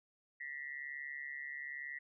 sine tone with amplitude modulation, 1931 Hz, B6, 39 cents flat, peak -38 dBFS, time 0.4-1.99 s, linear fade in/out 10 ms, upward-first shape sine, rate 141 Hz, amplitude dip 85%, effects none

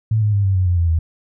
sine tone with pitch steps, 110 / 105.34 / 100.87 / 96.59 / 92.5 / 88.58 / 84.82 / 81.23 Hz, A2 / G#2 / G2 / G2 / F#2 / F2 / E2 / E2, 0 / +25 / +50 / -25 / 0 / +25 / +50 / -25 cents, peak -13 dBFS, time 0.11-0.99 s, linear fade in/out 5 ms, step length 110 ms, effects none

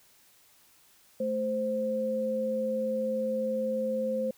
sine tone pair together, 219.2 / 522 Hz, A3 / C5, -6 / -4 cents, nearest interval octave + minor third, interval 1502 cents, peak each -33 / -28 dBFS, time 1.2-4.31 s, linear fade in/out 5 ms, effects white hiss -61 dBFS RMS until 4.37 s

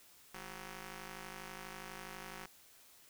5% pulse ring-modulated tone, 185.3 Hz, F#3, 3 cents sharp, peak -32 dBFS, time 0.34-2.46 s, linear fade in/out 5 ms, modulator 582 Hz, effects white hiss -62 dBFS RMS until 3.09 s

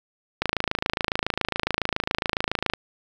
click train, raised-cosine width 0.3 ms, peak -6 dBFS, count 64, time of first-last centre 0.42-2.736 s, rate 27.2 Hz, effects 7-bit

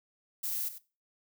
violet noise with echo, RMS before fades -34 dBFS, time 0.43-0.69 s, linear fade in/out 10 ms, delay 96 ms, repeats 1, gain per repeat -12 dB, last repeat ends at 0.786 s, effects noise-tail reverb RT60 0.3 s tail -17 dB re dry

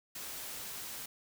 white noise, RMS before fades -43 dBFS, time 0.15-1.06 s, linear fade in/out 5 ms, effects none

